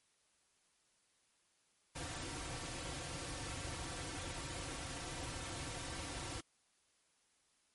pink noise with comb filter, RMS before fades -44 dBFS, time 1.95-6.41 s, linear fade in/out 10 ms, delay 4.8 ms, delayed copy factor -0.7, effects white hiss -75 dBFS RMS until 7.74 s + MP3 48 kbps

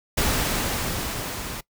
pink noise with level ramp, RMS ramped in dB -22 to -33 dBFS, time 0.17-1.61 s, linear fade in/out 10 ms, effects noise-tail reverb RT60 0.1 s tail -21 dB re dry

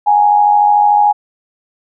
sine tone with amplitude modulation, 830.6 Hz, G#5, in tune, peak -4 dBFS, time 0.06-1.13 s, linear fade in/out 20 ms, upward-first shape sine, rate 93.5 Hz, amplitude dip 55%, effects none

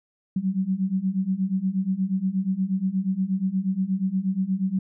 sine beating tone pair, 185 / 193.4 Hz, F#3 / G3, 0 / -23 cents, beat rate 8.4 Hz, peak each -26 / -24 dBFS, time 0.36-4.79 s, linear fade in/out 5 ms, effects none

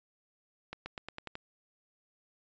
accelerating click train, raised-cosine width 0.3 ms, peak -24 dBFS, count 7, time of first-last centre 0.73-1.354 s, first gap 130 ms, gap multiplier 0.91, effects resampled to 16000 Hz

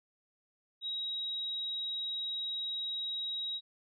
sine tone, 3820 Hz, A#7, 42 cents sharp, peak -34 dBFS, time 0.81-3.61 s, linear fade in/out 50 ms, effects none

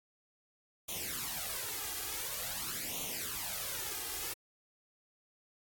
white noise with flanger, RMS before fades -39 dBFS, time 0.88-4.34 s, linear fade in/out 10 ms, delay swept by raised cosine 0.3 to 2.5 ms, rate 0.47 Hz, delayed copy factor +0.75, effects AAC 64 kbps

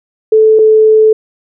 sine tone pair in turn, 436.9 / 435.4 Hz, A4 / A4, -12 / -18 cents, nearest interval unison, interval 6 cents, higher first, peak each -3 dBFS, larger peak neither, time 0.32-0.59 / 0.59-1.13 s, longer second, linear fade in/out 5 ms, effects none

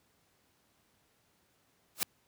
white noise with exponential growth, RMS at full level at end -26 dBFS, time 1.95-2.03 s, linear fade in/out 0 ms, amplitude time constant 16 ms, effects pink hiss -71 dBFS RMS until 2.27 s + high-pass 80 Hz 12 dB/octave

